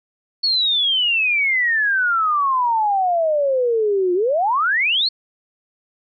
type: exponential two-way sweep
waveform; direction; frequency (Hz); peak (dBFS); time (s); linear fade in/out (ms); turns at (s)
sine; down then up; 4435 to 349.2 to 4435; -15; 0.43-5.09; 10; 4.14
effects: none